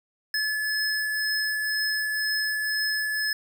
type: tone pair together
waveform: square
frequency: 1719 / 5155 Hz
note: A6 / E8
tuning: -41 / -40 cents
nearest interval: octave + perfect fifth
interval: 1901 cents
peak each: -26 / -32 dBFS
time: 0.34-3.33 s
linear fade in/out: 2 ms
effects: none